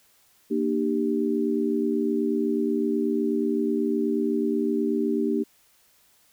sine chord, G minor, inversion first, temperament equal with one note detuned, 233.1 / 301.2 / 392 Hz, Bb3 / D4 / G4, 0 / +44 / 0 cents, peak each -26 dBFS, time 0.5-5.44 s, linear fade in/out 20 ms, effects white hiss -61 dBFS RMS until 6.32 s

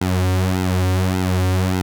sawtooth tone with flanger, 92.5 Hz, F#2, in tune, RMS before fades -18 dBFS, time 0.01-1.82 s, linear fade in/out 5 ms, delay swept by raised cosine 1.7 to 4.8 ms, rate 1.7 Hz, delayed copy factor -0.9, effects none

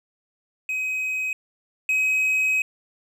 triangle tone pair in turn, 2528 / 2537 Hz, D#7 / D#7, +27 / +33 cents, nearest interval unison, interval 6 cents, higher second, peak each -22 / -17 dBFS, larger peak second, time 0.69-1.33 / 1.89-2.62 s, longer second, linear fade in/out 2 ms, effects none

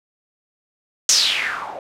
blue noise with low-pass filter sweep, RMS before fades -20 dBFS, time 1.09-1.79 s, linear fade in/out 2 ms, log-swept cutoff 6600 to 610 Hz, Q 5.1, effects none

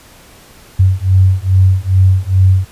sine beating tone pair, 93 / 95.4 Hz, F#2 / G2, +9 / -47 cents, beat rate 2.4 Hz, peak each -10 dBFS, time 0.79-2.65 s, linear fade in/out 10 ms, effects pink hiss -41 dBFS RMS until 2.71 s + resampled to 32000 Hz

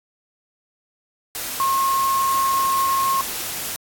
sine tone in noise, 1078 Hz, C#6, 49 cents flat, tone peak -17 dBFS, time 1.6-3.21 s, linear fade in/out 0 ms, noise white, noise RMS -28 dBFS, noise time 1.35-3.76 s, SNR +8 dB, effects AAC 64 kbps

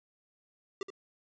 square tone with echo, 392 Hz, G4, in tune, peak -34 dBFS, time 0.81-0.83 s, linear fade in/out 2 ms, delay 73 ms, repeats 1, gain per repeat -8 dB, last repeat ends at 0.903 s, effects resampled to 16000 Hz

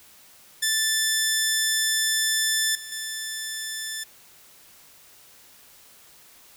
10% pulse tone with level steps, 1760 Hz, A6, in tune, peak -12 / -27 / -21 dBFS, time 0.62-4.04 s, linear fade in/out 10 ms, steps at 2.75 / 2.92 s, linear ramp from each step 2 ms, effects white hiss -52 dBFS RMS until 6.56 s

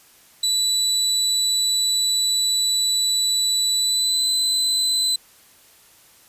30% pulse tone with pitch glide, 3957 to 4026 Hz, B7 to B7, +3 to +33 cents, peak -15 dBFS, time 0.43-5.16 s, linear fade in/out 5 ms, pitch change +30 cents, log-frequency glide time 3.75-4.28 s, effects white hiss -52 dBFS RMS until 6.28 s + resampled to 32000 Hz

